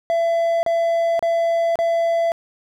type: tone bursts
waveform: triangle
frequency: 671 Hz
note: E5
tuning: 31 cents sharp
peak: -14 dBFS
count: 4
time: 0.1-2.319 s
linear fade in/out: 0 ms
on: 530 ms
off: 33 ms
effects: none